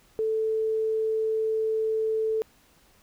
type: tone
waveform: sine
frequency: 440 Hz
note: A4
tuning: in tune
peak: -23 dBFS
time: 0.19-2.42 s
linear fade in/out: 0 ms
effects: pink hiss -60 dBFS RMS until 3.02 s